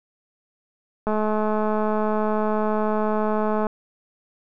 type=click train; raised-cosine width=1 ms; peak=-11 dBFS; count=557; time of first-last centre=1.07-3.668 s; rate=214 Hz; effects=none